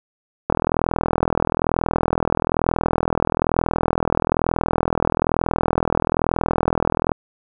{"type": "click train", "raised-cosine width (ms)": 1, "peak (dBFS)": -3, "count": 273, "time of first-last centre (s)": [0.5, 7.118], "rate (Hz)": 41.1, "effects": []}